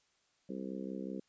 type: harmonic tone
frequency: 65.41 Hz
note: C2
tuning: in tune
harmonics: 3 / 4 / 5 / 6 / 7 / 8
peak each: -42 / -44 / -46 / -48 / -49 / -50 dBFS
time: 0.49-1.2 s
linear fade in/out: 5 ms
effects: white hiss -74 dBFS RMS until 1.28 s + resampled to 16000 Hz